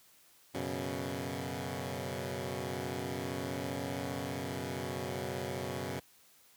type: chord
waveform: 10% pulse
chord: F# suspended fourth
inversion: none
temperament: equal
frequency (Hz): 92.5 / 123.47 / 138.59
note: F#2 / B2 / C#3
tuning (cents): 0 / 0 / 0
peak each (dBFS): -32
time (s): 0.54-6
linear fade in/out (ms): 10
effects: white hiss -63 dBFS RMS until 6.56 s + high-pass 60 Hz 12 dB/octave